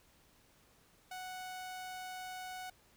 sawtooth tone, 740 Hz, F#5, in tune, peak -39 dBFS, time 1.11-2.7 s, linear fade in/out 5 ms, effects pink hiss -67 dBFS RMS until 2.96 s

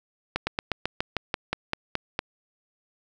slowing click train, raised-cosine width 0.3 ms, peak -9 dBFS, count 12, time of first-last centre 0.36-2.191 s, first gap 110 ms, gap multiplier 1.08, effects none

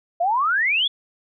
sine exponential sweep, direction up, 659.3 to 3520 Hz, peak -17 dBFS, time 0.2-0.88 s, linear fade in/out 10 ms, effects none

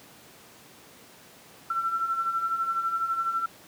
sine beating tone pair, 1337 / 1349 Hz, E6 / E6, +24 / +40 cents, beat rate 12 Hz, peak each -33 / -26 dBFS, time 1.7-3.46 s, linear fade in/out 5 ms, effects pink hiss -51 dBFS RMS until 3.67 s + high-pass 150 Hz 12 dB/octave

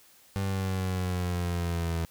30% pulse exponential sweep, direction down, 98.2 to 82.41 Hz, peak -25 dBFS, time 0.36-2.05 s, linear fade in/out 0 ms, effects white hiss -58 dBFS RMS until 2.1 s

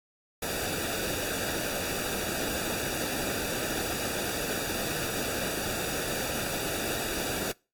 pink noise with comb filter, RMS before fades -32 dBFS, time 0.42-7.52 s, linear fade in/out 5 ms, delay 0.95 ms, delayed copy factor -0.7, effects noise-tail reverb RT60 0.3 s tail -24 dB re dry + AAC 64 kbps

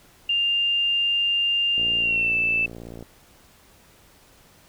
sine tone with pitch glide, 2799 to 2642 Hz, F7 to E7, +3 to +3 cents, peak -19 dBFS, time 0.29-2.66 s, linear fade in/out 5 ms, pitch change -100 cents, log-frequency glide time 1.99-2.34 s
click train, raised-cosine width 2 ms, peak -25 dBFS, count 73, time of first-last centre 1.78-3.026 s, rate 57.8 Hz
effects pink hiss -54 dBFS RMS until 4.68 s

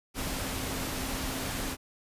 sine tone in noise, 262.2 Hz, C4, 4 cents sharp, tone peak -41 dBFS, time 0.14-1.77 s, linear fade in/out 50 ms, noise pink, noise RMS -34 dBFS, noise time 0.14-1.77 s, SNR -10 dB, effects resampled to 32000 Hz

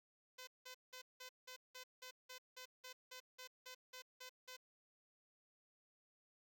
5% pulse tone bursts, 509 Hz, C5, 48 cents flat, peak -40 dBFS, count 16, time 0.38-4.568 s, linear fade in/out 10 ms, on 93 ms, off 180 ms, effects none

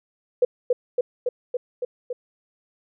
sine tone with echo, 493.9 Hz, B4, in tune, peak -13 dBFS, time 0.42-0.45 s, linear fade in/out 5 ms, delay 280 ms, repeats 6, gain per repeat -2 dB, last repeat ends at 2.13 s, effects none

